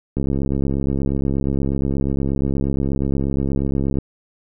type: click train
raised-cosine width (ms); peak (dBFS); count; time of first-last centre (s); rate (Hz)
3; -9; 262; 0.17-3.986; 68.4
effects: none